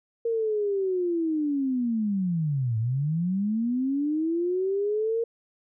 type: linear two-way sweep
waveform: sine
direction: down then up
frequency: 466.2 to 107.9 to 466.2 Hz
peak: -23 dBFS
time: 0.25-5.24 s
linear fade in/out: 5 ms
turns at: 2.78 s
effects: none